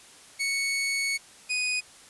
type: tone pair in turn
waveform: sawtooth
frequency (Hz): 2217 / 2488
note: C#7 / D#7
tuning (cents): 0 / -1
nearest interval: major second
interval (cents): 199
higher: second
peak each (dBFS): -22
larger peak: neither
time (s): 0.39-1.18 / 1.49-1.81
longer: first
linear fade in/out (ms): 20
effects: white hiss -51 dBFS RMS until 2.09 s + resampled to 24000 Hz